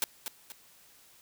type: noise with echo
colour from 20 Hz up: white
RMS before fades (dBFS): -28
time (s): 0.02-0.04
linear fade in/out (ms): 0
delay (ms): 240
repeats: 2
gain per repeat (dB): -8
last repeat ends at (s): 0.52
effects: white hiss -59 dBFS RMS until 1.21 s